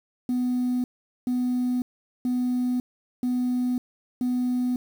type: tone bursts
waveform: sine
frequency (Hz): 248.7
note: B3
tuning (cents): +12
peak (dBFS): -20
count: 5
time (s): 0.29-4.76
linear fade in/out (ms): 2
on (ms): 550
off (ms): 430
effects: tanh soft clip ceiling -20 dBFS + 8-bit